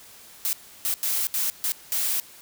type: noise bursts at uneven times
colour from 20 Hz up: blue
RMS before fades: -25 dBFS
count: 6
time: 0.45-0.53 / 0.85-0.94 / 1.03-1.27 / 1.34-1.5 / 1.64-1.72 / 1.92-2.2 s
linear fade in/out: 0 ms
effects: white hiss -48 dBFS RMS until 2.41 s